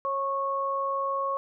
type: tone pair together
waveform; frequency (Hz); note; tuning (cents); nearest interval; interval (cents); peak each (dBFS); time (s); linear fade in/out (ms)
sine; 546.5 / 1100; C#5 / C#6; -25 / -14; octave; 1211; -31 / -27; 0.05-1.37; 0
effects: none